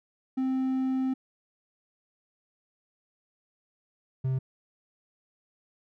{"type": "tone pair in turn", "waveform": "triangle", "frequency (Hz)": [261.6, 131.1], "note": ["C4", "C3"], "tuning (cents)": [0, 4], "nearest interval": "octave", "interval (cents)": 1196, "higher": "first", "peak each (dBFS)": -23, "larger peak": "neither", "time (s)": [[0.37, 1.14], [4.24, 4.39]], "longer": "first", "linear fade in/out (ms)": 10, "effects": []}